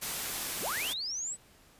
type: noise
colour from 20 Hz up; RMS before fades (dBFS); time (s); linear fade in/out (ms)
white; -35; 0.01-0.94; 20
type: linear sweep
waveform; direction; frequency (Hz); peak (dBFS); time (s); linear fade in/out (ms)
sine; up; 56.3 to 8190; -33; 0.6-1.37; 50
effects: pink hiss -60 dBFS RMS until 1.79 s + resampled to 32000 Hz